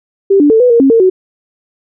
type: tone with pitch steps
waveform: sine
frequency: 392.6 / 292.2 / 444.4 / 495.5 / 467.3 / 270.7 / 456.1 / 372.7 Hz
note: G4 / D4 / A4 / B4 / A#4 / C#4 / A#4 / F#4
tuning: +3 / -9 / +17 / +6 / +4 / -41 / -38 / +13 cents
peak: -4 dBFS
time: 0.3-1.1 s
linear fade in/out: 10 ms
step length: 100 ms
effects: none